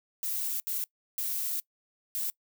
violet noise bursts at uneven times, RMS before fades -32 dBFS, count 4, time 0.23-0.6 / 0.67-0.84 / 1.18-1.6 / 2.15-2.3 s, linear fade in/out 0 ms, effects noise-tail reverb RT60 0.1 s tail -23 dB re dry

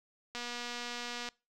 click train, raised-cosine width 0.2 ms, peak -23 dBFS, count 227, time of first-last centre 0.35-1.288 s, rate 241 Hz, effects noise-tail reverb RT60 0.3 s tail -25 dB re dry

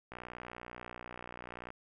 click train, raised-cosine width 0.5 ms, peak -29 dBFS, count 97, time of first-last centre 0.12-1.704 s, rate 60.6 Hz, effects none

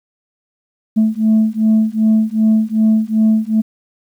sine beating tone pair, 217.6 / 220.2 Hz, A3 / A3, -19 / +2 cents, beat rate 2.6 Hz, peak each -12 dBFS, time 0.96-3.62 s, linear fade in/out 20 ms, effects tanh soft clip ceiling -6 dBFS + 8-bit

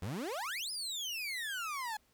30% pulse exponential two-way sweep, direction up then down, 80.7 to 5170 to 830 Hz, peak -34 dBFS, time 0.02-1.97 s, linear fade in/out 5 ms, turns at 0.71 s, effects pink hiss -71 dBFS RMS until 2.13 s

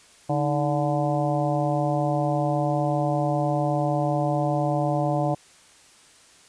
harmonic tone with a mistuned harmonic, 145.2 Hz, D3, 19 cents flat, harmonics 1 / 2 / 3 / 4 / 5 / 6 / 7, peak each -25 / -28 / -37 / -27 / -27 / -34 / -38 dBFS, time 0.29-5.35 s, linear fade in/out 10 ms, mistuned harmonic 2, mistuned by +110 cents, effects white hiss -53 dBFS RMS until 6.48 s + resampled to 22050 Hz

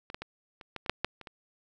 clicks, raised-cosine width 0.3 ms, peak -26 / -20 / -22 / -30 / -21 / -26 / -8 / -11 / -29 / -27 dBFS, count 10, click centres 0.101 / 0.145 / 0.22 / 0.612 / 0.763 / 0.862 / 0.896 / 1.046 / 1.213 / 1.272 s, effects none

